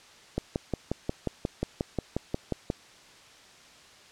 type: click train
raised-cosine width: 2 ms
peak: -14 dBFS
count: 14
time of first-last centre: 0.38-2.701 s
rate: 5.6 Hz
effects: white hiss -53 dBFS RMS until 4.11 s + low-pass 6000 Hz 12 dB/octave